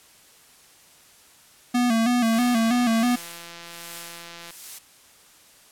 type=tone with vibrato; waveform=square; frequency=235.3 Hz; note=A#3; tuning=16 cents sharp; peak=-19 dBFS; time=1.74-3.16 s; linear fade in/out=10 ms; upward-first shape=square; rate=3.1 Hz; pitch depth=69 cents each way
type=noise with tremolo; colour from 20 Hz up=blue; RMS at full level=-35 dBFS; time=2.23-4.79 s; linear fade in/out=10 ms; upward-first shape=triangle; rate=1.3 Hz; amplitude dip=100%
type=click train; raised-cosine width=0.2 ms; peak=-23 dBFS; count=371; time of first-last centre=2.33-4.506 s; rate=170 Hz
effects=white hiss -53 dBFS RMS until 5.71 s + low-pass 12000 Hz 12 dB/octave